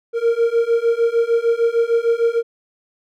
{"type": "beating tone pair", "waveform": "triangle", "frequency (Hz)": [460.9, 467.5], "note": ["A#4", "A#4"], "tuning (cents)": [-20, 5], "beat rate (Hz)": 6.6, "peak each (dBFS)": [-16, -15], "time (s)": [0.13, 2.43], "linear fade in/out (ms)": 50, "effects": []}